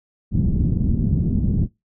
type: low-pass noise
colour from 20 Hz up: white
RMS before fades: -19 dBFS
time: 0.31-1.68 s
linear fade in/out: 50 ms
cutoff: 210 Hz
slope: 24 dB/octave
effects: noise-tail reverb RT60 0.2 s tail -21 dB re dry